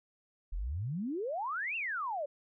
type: exponential two-way sweep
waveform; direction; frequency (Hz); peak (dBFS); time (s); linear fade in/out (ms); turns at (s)
sine; up then down; 37 to 2800 to 548; -33; 0.52-2.26; 10; 1.76
effects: none